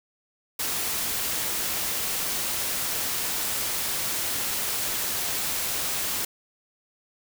white noise, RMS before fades -28 dBFS, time 0.59-6.25 s, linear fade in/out 5 ms, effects none

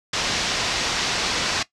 white low-pass noise, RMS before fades -24 dBFS, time 0.13-1.63 s, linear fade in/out 5 ms, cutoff 5800 Hz, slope 24 dB/octave, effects noise-tail reverb RT60 0.1 s tail -17 dB re dry + low-pass 10000 Hz 12 dB/octave

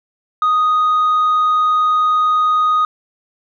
sine tone, 1244.5 Hz, D#6, in tune, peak -9 dBFS, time 0.42-2.85 s, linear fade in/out 2 ms, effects tanh soft clip ceiling -10 dBFS

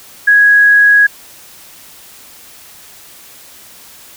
sine tone, 1661.2 Hz, G#6, in tune, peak -4 dBFS, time 0.27-1.07 s, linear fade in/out 10 ms, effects white hiss -38 dBFS RMS until 4.16 s

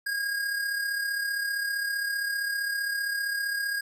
square tone with amplitude modulation, 1630 Hz, G#6, 33 cents flat, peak -26 dBFS, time 0.06-3.81 s, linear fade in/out 10 ms, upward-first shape sine, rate 35.3 Hz, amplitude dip 45%, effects none

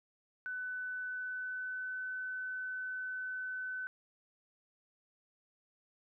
sine tone with pitch glide, 1500 to 1511.3 Hz, F#6 to F#6, +23 to +36 cents, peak -37 dBFS, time 0.46-3.87 s, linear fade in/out 0 ms, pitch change +13 cents, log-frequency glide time 0.96-2 s, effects none

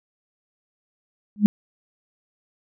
sine tone with exponential growth, 207.7 Hz, G#3, in tune, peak -5 dBFS, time 1.36-1.46 s, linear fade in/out 0 ms, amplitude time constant 20 ms, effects none

